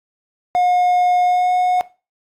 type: tone with pitch glide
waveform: triangle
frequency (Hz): 719 to 726.9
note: F#5 to F#5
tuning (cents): -50 to -31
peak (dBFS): -11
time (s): 0.55-1.81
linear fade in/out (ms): 0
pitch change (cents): +19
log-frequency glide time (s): 1.24-1.52
effects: noise-tail reverb RT60 0.3 s tail -18 dB re dry + AAC 64 kbps